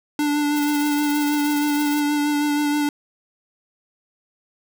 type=tone with vibrato; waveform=square; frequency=293.7 Hz; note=D4; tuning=in tune; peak=-19 dBFS; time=0.19-2.89 s; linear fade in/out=2 ms; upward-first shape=sine; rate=6.3 Hz; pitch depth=19 cents each way
type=noise with tremolo; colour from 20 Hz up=blue; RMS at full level=-32 dBFS; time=0.56-2 s; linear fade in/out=5 ms; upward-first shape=sine; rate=17 Hz; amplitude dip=65%
effects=none